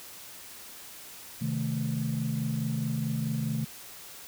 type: chord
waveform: sine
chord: A diminished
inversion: first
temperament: equal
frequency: 130.81 / 155.56 / 220 Hz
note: C3 / Eb3 / A3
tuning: 0 / 0 / 0 cents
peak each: -31 dBFS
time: 1.41-3.65 s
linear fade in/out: 10 ms
effects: tanh soft clip ceiling -21 dBFS + white hiss -46 dBFS RMS until 4.27 s